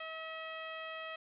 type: tone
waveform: 10% pulse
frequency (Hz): 642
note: E5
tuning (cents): -46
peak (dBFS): -32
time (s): 0-1.16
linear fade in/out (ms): 5
effects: resampled to 8000 Hz + 11-bit